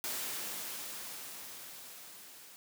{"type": "noise with level ramp", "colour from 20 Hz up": "white", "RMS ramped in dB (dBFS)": [-37, -54], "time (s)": [0.04, 2.56], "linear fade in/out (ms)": 0, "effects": ["high-pass 150 Hz 12 dB/octave"]}